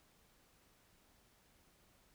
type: silence
effects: pink hiss -70 dBFS RMS until 2.14 s